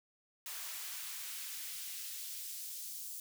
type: noise with high-pass filter sweep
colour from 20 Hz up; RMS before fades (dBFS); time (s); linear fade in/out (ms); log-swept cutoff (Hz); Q
white; -44; 0.46-3.2; 2; 870 to 6400; 0.73
effects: none